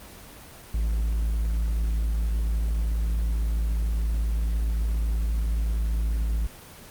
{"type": "tone", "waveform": "triangle", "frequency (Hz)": 55, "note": "A1", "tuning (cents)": 0, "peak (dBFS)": -20, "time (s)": [0.74, 6.47], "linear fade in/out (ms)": 5, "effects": ["pink hiss -45 dBFS RMS until 6.9 s", "Opus 24 kbps"]}